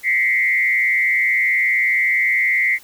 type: tone with frequency modulation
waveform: sine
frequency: 2072 Hz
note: C7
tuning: 17 cents flat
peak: -14 dBFS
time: 0.03-2.79 s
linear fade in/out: 50 ms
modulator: 119 Hz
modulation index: 1
effects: white hiss -46 dBFS RMS until 2.83 s